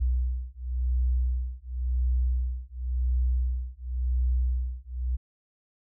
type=beating tone pair; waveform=sine; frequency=61.74 / 62.67 Hz; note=B1 / B1; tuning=0 / +26 cents; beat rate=0.93 Hz; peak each=-27 dBFS; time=0-5.17 s; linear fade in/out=20 ms; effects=none